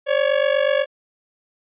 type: ring-modulated tone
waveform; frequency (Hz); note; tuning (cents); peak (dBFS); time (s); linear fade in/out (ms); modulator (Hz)
45% pulse; 560; C#5; +18; -13; 0.06-0.86; 50; 24.1
effects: resampled to 8000 Hz